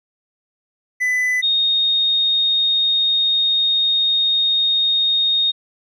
triangle / sine tone pair in turn, 2000 / 3708 Hz, B6 / A#7, +21 / -10 cents, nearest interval major seventh, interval 1069 cents, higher second, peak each -14 dBFS, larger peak neither, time 1-1.42 / 1.42-5.52 s, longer second, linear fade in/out 20 ms, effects none

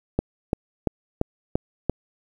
click train, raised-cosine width 2 ms, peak -7 dBFS, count 6, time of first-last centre 0.19-1.896 s, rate 2.93 Hz, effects 8-bit

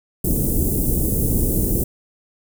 pink band-stop noise, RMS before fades -19 dBFS, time 0.24-1.84 s, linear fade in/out 5 ms, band 410 to 9900 Hz, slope 24 dB/octave, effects none

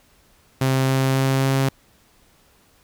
sawtooth tone with pitch steps, 132.3 / 133.14 / 133.99 / 134.85 Hz, C3 / C3 / C3 / C#3, +20 / +31 / +42 / -47 cents, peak -13 dBFS, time 0.61-1.69 s, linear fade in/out 5 ms, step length 270 ms, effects pink hiss -57 dBFS RMS until 2.83 s

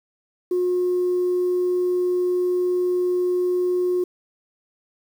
sine tone, 360.1 Hz, F#4, 47 cents flat, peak -17 dBFS, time 0.51-4.04 s, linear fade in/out 5 ms, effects tanh soft clip ceiling -15 dBFS + 8-bit

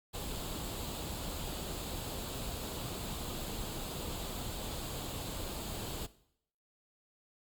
pink noise with comb filter, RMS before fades -40 dBFS, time 0.13-6.07 s, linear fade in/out 20 ms, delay 0.26 ms, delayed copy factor +0.55, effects noise-tail reverb RT60 0.7 s tail -18 dB re dry + Opus 48 kbps

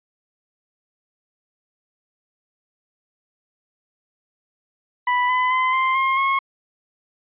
30% pulse tone with pitch steps, 987.8 / 1006.8 / 1026.2 / 1045.9 / 1066.1 / 1086.6 Hz, B5 / B5 / C6 / C6 / C6 / C#6, 0 / +33 / -34 / -1 / +32 / -35 cents, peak -14 dBFS, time 5.07-6.39 s, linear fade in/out 5 ms, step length 220 ms, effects resampled to 8000 Hz

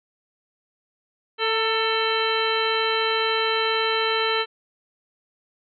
harmonic tone with a mistuned harmonic, 444.5 Hz, A4, 18 cents sharp, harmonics 1 / 2 / 3 / 4 / 5 / 6 / 7 / 9, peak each -25 / -29 / -27 / -30 / -31 / -31 / -28 / -30 dBFS, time 1.38-4.46 s, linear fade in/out 50 ms, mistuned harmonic 2, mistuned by +28 cents, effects none

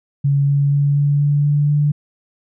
sine tone with pitch steps, 140.6 / 141.66 / 142.73 / 143.8 / 144.89 / 145.98 / 147.08 Hz, C#3 / C#3 / D3 / D3 / D3 / D3 / D3, +25 / +38 / -49 / -36 / -23 / -10 / +3 cents, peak -12 dBFS, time 0.24-1.92 s, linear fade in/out 10 ms, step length 240 ms, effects none

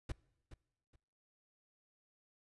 brown noise with echo, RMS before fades -38 dBFS, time 0.09-0.12 s, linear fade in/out 5 ms, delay 420 ms, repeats 2, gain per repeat -13 dB, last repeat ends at 0.96 s, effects noise-tail reverb RT60 0.9 s tail -23 dB re dry + resampled to 24000 Hz

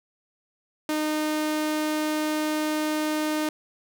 sawtooth tone, 306.7 Hz, D#4, 25 cents flat, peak -20 dBFS, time 0.89-3.49 s, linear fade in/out 2 ms, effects none

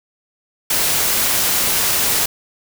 white noise, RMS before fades -17 dBFS, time 0.7-2.26 s, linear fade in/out 5 ms, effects none

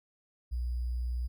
sine tone with sample-and-hold, 60.7 Hz, B1, 29 cents flat, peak -30 dBFS, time 0.51-1.28 s, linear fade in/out 20 ms, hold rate 4900 Hz, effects none

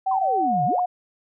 sine tone with pitch glide, 765 to 722.1 Hz, G5 to F#5, -42 to -42 cents, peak -19 dBFS, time 0.06-0.86 s, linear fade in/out 10 ms, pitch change -100 cents, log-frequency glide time 0.4-0.53 s
sine exponential two-way sweep, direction down then up, 1089 to 133.3 to 1089 Hz, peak -25 dBFS, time 0.11-0.8 s, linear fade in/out 5 ms, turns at 0.65 s
effects none

